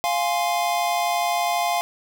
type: chord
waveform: square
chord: F minor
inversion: none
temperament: equal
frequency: 698.5 / 830.6 / 1046.5 Hz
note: F5 / Ab5 / C6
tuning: 0 / 0 / 0 cents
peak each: -23 / -27 / -29 dBFS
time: 0.04-1.81 s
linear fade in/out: 0 ms
effects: none